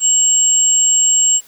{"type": "tone pair together", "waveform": "sine", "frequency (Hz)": [2960, 7554], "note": ["F#7", "A#8"], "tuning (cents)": [0, 22], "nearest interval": "octave + major third", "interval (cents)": 1622, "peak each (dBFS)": [-21, -10], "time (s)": [0, 1.41], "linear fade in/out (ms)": 50, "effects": ["white hiss -46 dBFS RMS until 1.47 s"]}